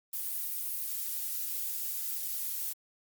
violet noise, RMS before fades -35 dBFS, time 0.13-2.73 s, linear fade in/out 5 ms, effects Opus 32 kbps

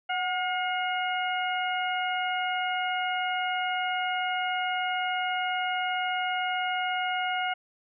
harmonic tone with a mistuned harmonic, 717 Hz, F5, 45 cents sharp, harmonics 1 / 2 / 3 / 4, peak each -29 / -32 / -34 / -35 dBFS, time 0.09-7.54 s, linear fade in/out 10 ms, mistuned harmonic 1, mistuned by +52 cents, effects none

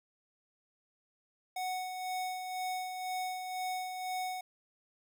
square tone with tremolo, 740 Hz, F#5, in tune, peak -34 dBFS, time 1.56-4.41 s, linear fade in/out 5 ms, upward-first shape sine, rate 2 Hz, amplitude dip 45%, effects none

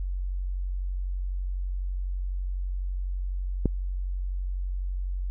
click, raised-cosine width 3 ms, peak -10 dBFS, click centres 3.657 s, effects added 46 Hz sine -27 dBFS peak until 5.3 s

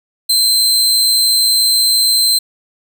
sawtooth tone, 4107 Hz, C8, 33 cents flat, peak -7 dBFS, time 0.29-2.39 s, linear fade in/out 10 ms, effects none

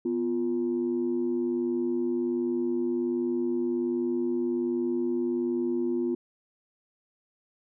sine tone pair together, 247.9 / 349.2 Hz, B3 / F4, +7 / 0 cents, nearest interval tritone, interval 593 cents, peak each -28 / -26 dBFS, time 0.05-6.15 s, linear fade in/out 5 ms, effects tanh soft clip ceiling -19 dBFS

